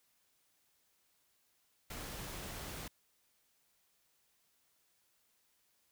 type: noise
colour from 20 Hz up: pink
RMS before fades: -45 dBFS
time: 1.9-2.88 s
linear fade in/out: 5 ms
effects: white hiss -75 dBFS RMS until 5.91 s